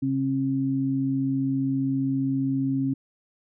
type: tone pair together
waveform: sine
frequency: 135 / 270 Hz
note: C#3 / C#4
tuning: -45 / -45 cents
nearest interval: octave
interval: 1200 cents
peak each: -28 / -23 dBFS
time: 0.02-2.94 s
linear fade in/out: 10 ms
effects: none